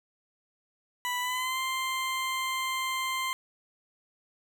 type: tone with pitch glide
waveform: 20% pulse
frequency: 987.8 to 1046.5 Hz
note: B5 to C6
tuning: 0 to 0 cents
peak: -24 dBFS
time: 1.05-3.33 s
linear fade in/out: 0 ms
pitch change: +100 cents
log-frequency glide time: 1.2-1.59 s
effects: none